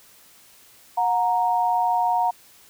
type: tone pair together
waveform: sine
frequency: 726 / 932.3 Hz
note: F#5 / A#5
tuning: -33 / 0 cents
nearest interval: major third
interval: 433 cents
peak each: -21 dBFS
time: 0.97-2.31 s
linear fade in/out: 10 ms
effects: white hiss -52 dBFS RMS until 2.69 s